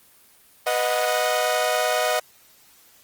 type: chord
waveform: sawtooth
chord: B major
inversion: none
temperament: equal with one note detuned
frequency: 493.9 / 622.3 / 732.3 Hz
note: B4 / D#5 / F#5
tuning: 0 / 0 / -18 cents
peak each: -23 / -19 / -21 dBFS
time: 0.66-2.2 s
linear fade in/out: 10 ms
effects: white hiss -54 dBFS RMS until 3.03 s + Opus 24 kbps